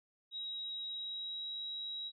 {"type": "tone with pitch glide", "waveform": "sine", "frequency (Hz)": [3827, 3851], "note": ["A#7", "B7"], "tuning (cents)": [45, -44], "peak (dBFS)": -39, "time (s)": [0.31, 2.12], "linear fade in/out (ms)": 50, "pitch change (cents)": 11, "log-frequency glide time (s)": [0.88, 1.49], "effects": []}